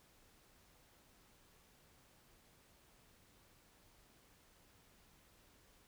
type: silence
effects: pink hiss -68 dBFS RMS until 5.87 s